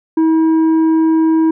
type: tone with tanh clipping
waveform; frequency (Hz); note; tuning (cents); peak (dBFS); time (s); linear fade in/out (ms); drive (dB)
triangle; 321.2; E4; -45; -10; 0.17-1.51; 5; 10
effects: none